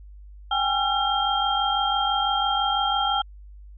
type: tone cluster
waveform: sine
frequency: 780 / 826 / 1361 / 3201 Hz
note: G5 / G#5 / F6 / G7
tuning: -9 / -10 / -45 / +36 cents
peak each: -26 dBFS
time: 0.51-3.22 s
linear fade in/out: 5 ms
effects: added 50 Hz sine -41 dBFS peak until 3.77 s